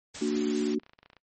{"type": "noise", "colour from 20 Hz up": "white", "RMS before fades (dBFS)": -39, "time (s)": [0.14, 0.75], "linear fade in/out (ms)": 10}
{"type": "chord", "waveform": "sine", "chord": "Bb augmented", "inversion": "none", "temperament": "equal with one note detuned", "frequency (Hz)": [228.7, 293.7, 370], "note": ["Bb3", "D4", "F#4"], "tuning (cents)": [-33, 0, 0], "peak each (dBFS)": -29, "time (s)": [0.21, 0.79], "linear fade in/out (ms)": 10}
{"type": "clicks", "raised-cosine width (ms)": 0.3, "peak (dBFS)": -36, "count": 11, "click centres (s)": [0.797, 0.834, 0.864, 0.895, 0.934, 0.989, 1.03, 1.06, 1.101, 1.132, 1.167]}
{"effects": ["noise-tail reverb RT60 0.1 s tail -22 dB re dry", "MP3 32 kbps"]}